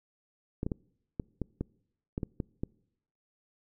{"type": "clicks", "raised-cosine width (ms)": 3, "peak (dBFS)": -19, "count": 10, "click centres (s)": [0.631, 0.665, 0.718, 1.198, 1.417, 1.61, 2.179, 2.232, 2.402, 2.635], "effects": ["noise-tail reverb RT60 0.8 s tail -26 dB re dry"]}